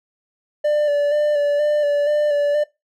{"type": "tone with vibrato", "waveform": "triangle", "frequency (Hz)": 587.3, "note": "D5", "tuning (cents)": 0, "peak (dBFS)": -13, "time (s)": [0.64, 2.64], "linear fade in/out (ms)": 10, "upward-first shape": "square", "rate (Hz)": 2.1, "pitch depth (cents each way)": 24, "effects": ["noise-tail reverb RT60 0.2 s tail -19 dB re dry"]}